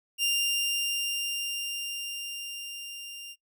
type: tone with level ramp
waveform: sawtooth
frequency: 2794 Hz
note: F7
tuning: in tune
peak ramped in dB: -20 to -37 dBFS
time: 0.18-3.36 s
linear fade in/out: 50 ms
effects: noise-tail reverb RT60 0.1 s tail -22 dB re dry